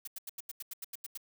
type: noise bursts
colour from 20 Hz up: blue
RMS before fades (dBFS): -41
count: 11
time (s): 0.05-1.175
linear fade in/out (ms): 5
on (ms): 25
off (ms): 85
effects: none